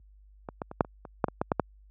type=clicks; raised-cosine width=1 ms; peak=-22 / -18 / -25 / -6 / -29 / -27 / -8 / -19 / -12 / -9 / -9 dBFS; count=11; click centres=0.488 / 0.618 / 0.714 / 0.808 / 0.848 / 1.052 / 1.242 / 1.284 / 1.415 / 1.518 / 1.597 s; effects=added 50 Hz sine -44 dBFS peak until 1.9 s + high-pass 80 Hz 12 dB/octave